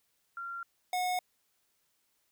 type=tone pair in turn; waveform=sine / square; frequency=1380 / 728.3 Hz; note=F6 / F#5; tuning=-21 / -28 cents; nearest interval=major seventh; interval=1107 cents; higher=first; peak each=-37 / -30 dBFS; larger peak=second; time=0.37-0.63 / 0.93-1.19 s; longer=neither; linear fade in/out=2 ms; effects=white hiss -75 dBFS RMS until 2.31 s